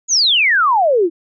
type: exponential sweep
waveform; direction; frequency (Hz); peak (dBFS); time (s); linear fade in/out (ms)
sine; down; 6910 to 314.4; -10; 0.08-1.1; 50
effects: none